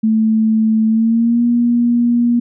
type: tone with pitch glide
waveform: sine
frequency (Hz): 220 to 238.5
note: A3 to A#3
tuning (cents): 0 to +40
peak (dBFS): -10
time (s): 0.03-2.4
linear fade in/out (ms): 10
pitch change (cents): +140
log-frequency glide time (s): 0.87-1.43
effects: none